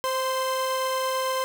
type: tone pair together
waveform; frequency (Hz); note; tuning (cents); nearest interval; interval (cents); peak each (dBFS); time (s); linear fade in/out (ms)
45% pulse; 523.3 / 1037.6; C5 / C6; 0 / -15; octave; 1185; -27; 0.04-1.44; 0
effects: none